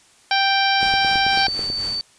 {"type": "harmonic tone", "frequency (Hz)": 784, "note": "G5", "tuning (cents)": 0, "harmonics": [1, 2, 3, 4, 5, 6, 7], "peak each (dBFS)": [-19, -22, -24, -25, -26, -27, -27], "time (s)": [0.31, 1.47], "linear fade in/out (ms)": 2}
{"type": "noise with tremolo", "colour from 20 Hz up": "pink", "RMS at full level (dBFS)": -34, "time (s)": [0.8, 2.01], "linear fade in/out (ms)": 5, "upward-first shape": "sine", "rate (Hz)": 4, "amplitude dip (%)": 60}
{"type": "click train", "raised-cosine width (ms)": 2, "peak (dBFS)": -17, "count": 9, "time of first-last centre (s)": [0.83, 1.701], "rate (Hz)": 9.18}
{"type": "tone", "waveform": "sine", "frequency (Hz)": 4553, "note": "C#8", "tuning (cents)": 45, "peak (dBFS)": -22, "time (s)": [1.37, 2.01], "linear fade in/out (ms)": 0}
{"effects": ["white hiss -53 dBFS RMS until 2.18 s", "resampled to 22050 Hz"]}